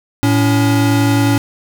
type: tone pair together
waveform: square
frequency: 111.4 / 283.3 Hz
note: A2 / C#4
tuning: +22 / +38 cents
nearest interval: octave + major third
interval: 1616 cents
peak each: -14 dBFS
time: 0.23-1.38 s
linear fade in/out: 0 ms
effects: none